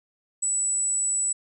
sine tone, 7902 Hz, B8, in tune, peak -22 dBFS, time 0.42-1.33 s, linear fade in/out 10 ms, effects none

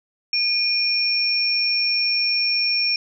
sine tone pair together, 2431 / 5457 Hz, D#7 / F8, -41 / -41 cents, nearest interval octave + major second, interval 1400 cents, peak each -23 / -19 dBFS, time 0.33-2.96 s, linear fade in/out 2 ms, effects none

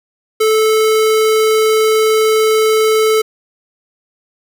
square tone, 436.5 Hz, A4, 14 cents flat, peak -10 dBFS, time 0.4-3.22 s, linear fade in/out 10 ms, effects none

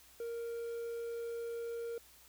triangle tone, 466.2 Hz, A#4, in tune, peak -36 dBFS, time 0.2-1.98 s, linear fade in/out 2 ms, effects added 60 Hz sine -70 dBFS peak until 2.28 s + white hiss -61 dBFS RMS until 2.28 s

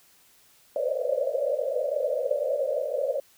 pink band-pass noise, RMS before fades -27 dBFS, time 0.76-3.2 s, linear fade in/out 2 ms, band 500 to 610 Hz, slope 96 dB/octave, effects white hiss -59 dBFS RMS until 3.37 s

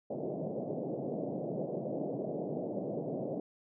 white band-pass noise, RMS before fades -37 dBFS, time 0.1-3.4 s, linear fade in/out 2 ms, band 130 to 640 Hz, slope 48 dB/octave, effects none

